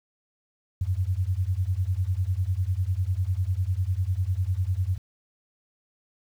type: beating tone pair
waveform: sine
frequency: 87.6 / 97.6 Hz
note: F2 / G2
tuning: +6 / -7 cents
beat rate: 10 Hz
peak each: -26 / -26 dBFS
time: 0.81-4.98 s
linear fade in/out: 5 ms
effects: 9-bit